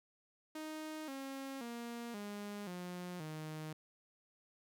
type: tone with pitch steps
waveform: sawtooth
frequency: 311.1 / 270.8 / 235.8 / 205.2 / 178.68 / 155.55 Hz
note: D#4 / C#4 / A#3 / G#3 / F3 / D#3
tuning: 0 / -40 / +20 / -21 / +40 / 0 cents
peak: -39 dBFS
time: 0.55-3.73 s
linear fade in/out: 5 ms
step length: 530 ms
effects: none